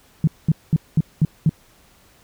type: tone bursts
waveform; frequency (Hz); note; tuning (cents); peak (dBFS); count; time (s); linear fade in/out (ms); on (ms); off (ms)
sine; 157; D#3; +16; -11; 6; 0.24-1.494; 2; 34; 210
effects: pink hiss -54 dBFS RMS until 2.23 s